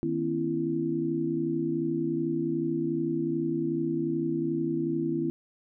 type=tone cluster; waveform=sine; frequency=156.3 / 240.8 / 272 / 334.6 Hz; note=D#3 / B3 / C#4 / E4; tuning=+8 / -44 / -33 / +26 cents; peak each=-34 / -34 / -33 / -28 dBFS; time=0.03-5.3 s; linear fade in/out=0 ms; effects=none